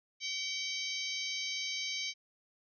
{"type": "harmonic tone with a mistuned harmonic", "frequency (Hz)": 777, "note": "G5", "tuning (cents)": -16, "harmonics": [3, 4, 5, 6, 7, 8], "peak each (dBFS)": [-40, -41, -42, -43, -43, -44], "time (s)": [0.2, 2.14], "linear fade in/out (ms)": 50, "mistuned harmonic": 3, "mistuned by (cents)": -44, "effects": []}